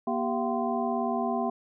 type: tone cluster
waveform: sine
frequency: 239.1 / 391.9 / 684 / 762 / 1036 Hz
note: A#3 / G4 / F5 / G5 / C6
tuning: +44 / 0 / -36 / -49 / -17 cents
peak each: -30 / -33 / -31 / -33 / -35 dBFS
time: 0.07-1.5 s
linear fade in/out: 5 ms
effects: none